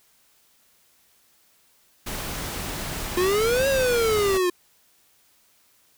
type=noise; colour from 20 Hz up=pink; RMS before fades=-31 dBFS; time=2.06-4.38 s; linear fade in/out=10 ms
type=exponential two-way sweep; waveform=square; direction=up then down; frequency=351 to 554 to 351 Hz; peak=-20 dBFS; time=3.17-4.5 s; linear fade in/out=5 ms; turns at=3.68 s
effects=white hiss -61 dBFS RMS until 5.97 s